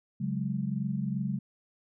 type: chord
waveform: sine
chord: C# suspended fourth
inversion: none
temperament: equal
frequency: 138.59 / 185 / 207.7 Hz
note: C#3 / F#3 / G#3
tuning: 0 / 0 / 0 cents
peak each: -33 dBFS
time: 0.2-1.39 s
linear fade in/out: 10 ms
effects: none